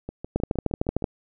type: two click trains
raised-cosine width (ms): 2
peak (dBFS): -19 / -9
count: 7 / 10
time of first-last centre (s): 0.09-1.023 / 0.36-1.042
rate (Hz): 6.43 / 13.2
effects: none